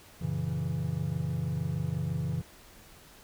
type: chord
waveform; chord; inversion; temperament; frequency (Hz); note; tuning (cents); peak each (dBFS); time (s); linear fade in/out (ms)
triangle; F# dominant seventh; none; equal with one note detuned; 91.54 / 116.54 / 138.59 / 164.81; F#2 / A#2 / C#3 / E3; -18 / 0 / 0 / 0; -35 / -36 / -31 / -31; 0.21-2.42; 10
effects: pink hiss -54 dBFS RMS until 3.23 s